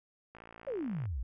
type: click train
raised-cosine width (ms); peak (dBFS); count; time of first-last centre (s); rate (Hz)
0.5; -35; 41; 0.35-1.055; 56.7
type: exponential sweep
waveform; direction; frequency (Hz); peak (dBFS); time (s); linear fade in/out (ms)
sine; down; 587.3 to 51.91; -33; 0.67-1.23; 5
effects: none